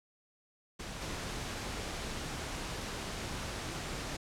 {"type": "noise with level steps", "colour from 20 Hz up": "pink", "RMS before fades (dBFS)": [-42, -39], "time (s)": [0.79, 4.17], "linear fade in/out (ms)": 10, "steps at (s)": 1.01, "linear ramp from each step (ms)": 2, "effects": ["low-pass 8000 Hz 12 dB/octave"]}